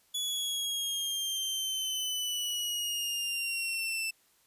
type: exponential sweep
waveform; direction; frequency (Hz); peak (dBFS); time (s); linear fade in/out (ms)
sawtooth; down; 3414 to 2652; -28; 0.14-4.11; 10
effects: white hiss -67 dBFS RMS until 4.46 s + resampled to 32000 Hz